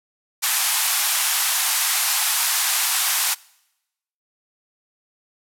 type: band-pass noise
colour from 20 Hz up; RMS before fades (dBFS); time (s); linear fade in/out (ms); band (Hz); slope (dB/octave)
white; -21; 0.42-3.35; 20; 730 to 14000; 48
effects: noise-tail reverb RT60 0.9 s tail -24 dB re dry